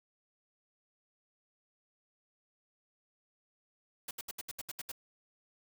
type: noise bursts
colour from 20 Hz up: white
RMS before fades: -41 dBFS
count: 9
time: 4.08-4.918 s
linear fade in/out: 5 ms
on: 30 ms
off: 71 ms
effects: none